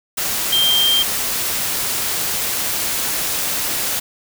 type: tone in noise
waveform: sine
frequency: 3174 Hz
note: G7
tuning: 21 cents sharp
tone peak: -13 dBFS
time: 0.52-1.03 s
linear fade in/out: 10 ms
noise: white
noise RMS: -21 dBFS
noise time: 0.17-4 s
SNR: +5 dB
effects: none